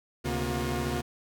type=tone cluster; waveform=sawtooth; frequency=73.9 / 134.3 / 237.4 / 358.5 Hz; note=D2 / C3 / A#3 / F4; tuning=+11 / +46 / +32 / +45 cents; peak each=-30 dBFS; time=0.24-1.02 s; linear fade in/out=20 ms; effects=none